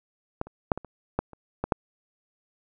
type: clicks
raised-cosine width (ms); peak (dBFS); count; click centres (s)
1; -14 / -30 / -6 / -19 / -28 / -10 / -30 / -13 / -7; 9; 0.414 / 0.47 / 0.718 / 0.776 / 0.847 / 1.19 / 1.333 / 1.64 / 1.722
effects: none